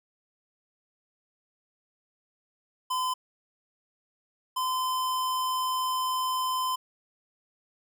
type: tone pair in turn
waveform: square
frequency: 1020 / 1025.5 Hz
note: C6 / C6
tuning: -44 / -35 cents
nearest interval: unison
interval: 9 cents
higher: second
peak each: -27 dBFS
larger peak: neither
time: 2.9-3.14 / 4.56-6.76 s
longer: second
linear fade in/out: 10 ms
effects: none